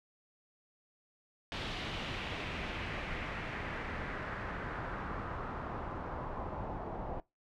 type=noise with low-pass filter sweep; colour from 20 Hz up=pink; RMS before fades=-40 dBFS; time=1.52-7.2 s; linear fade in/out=0 ms; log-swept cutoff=3500 to 790 Hz; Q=1.9; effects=noise-tail reverb RT60 0.2 s tail -21 dB re dry